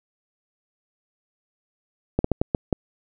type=slowing click train; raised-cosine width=2 ms; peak=-6 dBFS; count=6; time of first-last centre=2.19-2.728 s; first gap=54 ms; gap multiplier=1.35; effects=none